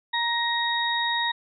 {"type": "harmonic tone", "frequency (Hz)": 940, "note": "A#5", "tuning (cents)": 14, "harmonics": [1, 2, 4], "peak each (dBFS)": [-27, -27, -27], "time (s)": [0.13, 1.32], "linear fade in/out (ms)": 10, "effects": []}